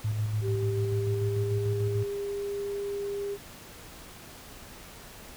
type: tone with tremolo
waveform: sine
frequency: 107.2 Hz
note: A2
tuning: 45 cents flat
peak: -25 dBFS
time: 0.04-2.04 s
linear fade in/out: 10 ms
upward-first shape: square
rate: 6.8 Hz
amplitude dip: 35%
type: tone with pitch glide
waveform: sine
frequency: 389.5 to 402.5 Hz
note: G4 to G4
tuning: -11 to +46 cents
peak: -30 dBFS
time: 0.41-3.38 s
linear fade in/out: 50 ms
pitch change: +57 cents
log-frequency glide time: 0.55-1.65 s
effects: pink hiss -47 dBFS RMS until 5.36 s